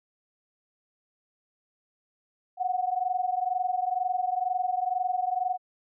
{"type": "tone pair together", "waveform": "sine", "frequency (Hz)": [724, 746.1], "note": ["F#5", "F#5"], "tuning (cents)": [-38, 14], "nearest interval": "minor second", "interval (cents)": 52, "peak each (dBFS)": -28, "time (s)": [2.57, 5.58], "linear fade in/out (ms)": 50, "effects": []}